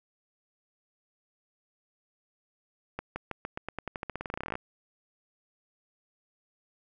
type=accelerating click train; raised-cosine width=0.5 ms; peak=-19 dBFS; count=25; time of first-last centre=2.99-4.554 s; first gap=170 ms; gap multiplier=0.9; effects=none